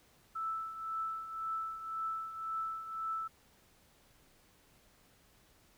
sine tone with tremolo, 1318 Hz, E6, 1 cent flat, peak -33 dBFS, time 0.35-3.28 s, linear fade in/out 10 ms, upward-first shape triangle, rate 1.9 Hz, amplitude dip 70%, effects pink hiss -66 dBFS RMS until 5.77 s

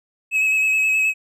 triangle tone with vibrato, 2571 Hz, E7, 44 cents flat, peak -14 dBFS, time 0.31-1.14 s, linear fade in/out 50 ms, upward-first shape square, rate 9.5 Hz, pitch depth 16 cents each way, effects none

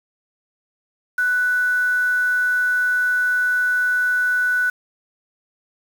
sine tone with quantisation, 1486 Hz, F#6, 7 cents sharp, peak -16 dBFS, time 1.18-4.7 s, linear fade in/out 5 ms, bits 6, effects none

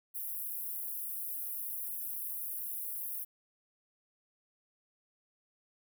pink high-pass noise, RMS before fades -39 dBFS, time 0.14-3.25 s, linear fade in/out 20 ms, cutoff 11000 Hz, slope 48 dB/octave, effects none

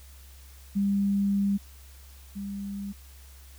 sine tone pair in turn, 199.5 / 199.5 Hz, G3 / G3, +31 / +31 cents, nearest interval unison, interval 0 cents, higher neither, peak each -22 / -32 dBFS, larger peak first, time 0.75-1.58 / 2.35-2.93 s, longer first, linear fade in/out 20 ms, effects added 67 Hz sine -47 dBFS peak until 3.58 s + white hiss -55 dBFS RMS until 3.58 s

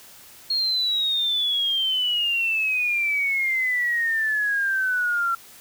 sine exponential sweep, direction down, 4292 to 1356 Hz, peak -20 dBFS, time 0.5-5.35 s, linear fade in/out 5 ms, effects white hiss -47 dBFS RMS until 5.6 s

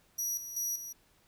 sawtooth tone with tremolo, 5800 Hz, F#8, 35 cents flat, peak -29 dBFS, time 0.18-0.93 s, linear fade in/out 10 ms, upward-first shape square, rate 2.6 Hz, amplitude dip 65%, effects pink hiss -67 dBFS RMS until 1.27 s

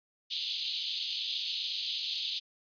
pink band-pass noise, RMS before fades -35 dBFS, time 0.3-2.4 s, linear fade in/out 20 ms, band 3100 to 4600 Hz, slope 48 dB/octave, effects resampled to 11025 Hz

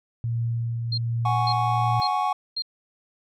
sine tone with tremolo, 116.54 Hz, A#2, in tune, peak -22 dBFS, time 0.24-2 s, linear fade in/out 0 ms, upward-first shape triangle, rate 1.3 Hz, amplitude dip 35%
sine tone bursts, 4204 Hz, C8, 7 cents sharp, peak -25 dBFS, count 4, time 0.92-2.622 s, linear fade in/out 5 ms, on 58 ms, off 490 ms
triangle chord, F# suspended second, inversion none, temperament equal, 740 / 830.6 / 1108.7 Hz, F#5 / G#5 / C#6, 0 / 0 / 0 cents, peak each -24 dBFS, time 1.25-2.33 s, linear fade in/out 5 ms
effects none

